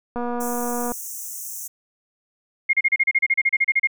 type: click train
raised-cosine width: 1 ms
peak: -15 dBFS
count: 184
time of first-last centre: 0.16-0.919 s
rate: 241 Hz
type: high-pass noise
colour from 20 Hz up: pink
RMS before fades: -33 dBFS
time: 0.4-1.68 s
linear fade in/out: 10 ms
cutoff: 5800 Hz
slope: 96 dB/octave
type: tone bursts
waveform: sine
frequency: 2135 Hz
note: C7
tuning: 34 cents sharp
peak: -14 dBFS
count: 16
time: 2.69-3.873 s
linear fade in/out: 10 ms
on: 43 ms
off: 33 ms
effects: none